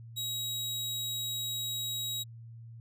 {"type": "tone", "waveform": "sawtooth", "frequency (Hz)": 3825, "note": "A#7", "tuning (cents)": 44, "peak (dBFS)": -30, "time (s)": [0.16, 2.24], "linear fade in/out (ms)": 20, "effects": ["added 115 Hz sine -45 dBFS peak until 2.8 s"]}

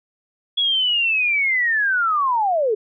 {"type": "linear sweep", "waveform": "sine", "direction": "down", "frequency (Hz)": [3379, 403.2], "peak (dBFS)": -16, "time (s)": [0.57, 2.75], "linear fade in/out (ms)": 10, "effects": []}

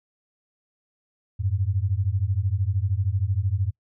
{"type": "beating tone pair", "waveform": "sine", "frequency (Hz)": [90.7, 103.7], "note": ["F#2", "G#2"], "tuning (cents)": [-34, -2], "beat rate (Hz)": 13, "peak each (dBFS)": -24, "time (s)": [1.39, 3.71], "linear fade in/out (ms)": 20, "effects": ["noise-tail reverb RT60 0.1 s tail -25 dB re dry"]}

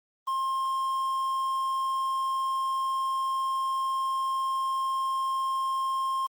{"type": "tone with quantisation", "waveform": "triangle", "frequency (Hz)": 1063, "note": "C6", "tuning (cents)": 27, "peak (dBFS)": -24, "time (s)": [0.27, 6.27], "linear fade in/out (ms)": 10, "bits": 8, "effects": ["Opus 32 kbps"]}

